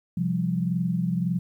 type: chord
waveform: sine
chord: C suspended fourth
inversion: none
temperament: just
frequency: 130.81 / 174.42 / 196.22 Hz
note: C3 / F3 / G3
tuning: 0 / -2 / +2 cents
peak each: -30 / -24 / -30 dBFS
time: 0.17-1.39 s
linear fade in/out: 5 ms
effects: 10-bit